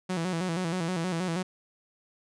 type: tone with vibrato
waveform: sawtooth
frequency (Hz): 174.61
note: F3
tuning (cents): 0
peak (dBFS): -24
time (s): 0.09-1.43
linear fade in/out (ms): 10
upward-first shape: square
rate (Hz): 6.3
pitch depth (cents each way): 95
effects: resampled to 22050 Hz